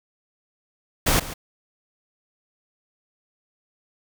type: noise with echo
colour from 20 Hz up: pink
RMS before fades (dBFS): -19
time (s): 1.06-1.2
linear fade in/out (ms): 10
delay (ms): 140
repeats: 1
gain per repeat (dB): -15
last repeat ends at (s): 1.34
effects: none